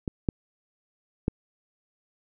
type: clicks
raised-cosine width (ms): 3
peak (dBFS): -16 / -10 / -10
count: 3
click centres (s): 0.078 / 0.288 / 1.281
effects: none